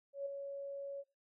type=tone with ADSR envelope; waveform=sine; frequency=558 Hz; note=C#5; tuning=11 cents sharp; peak=-35 dBFS; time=0.13-1.04 s; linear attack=130 ms; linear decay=7 ms; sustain=-6 dB; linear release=42 ms; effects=noise-tail reverb RT60 0.3 s tail -21 dB re dry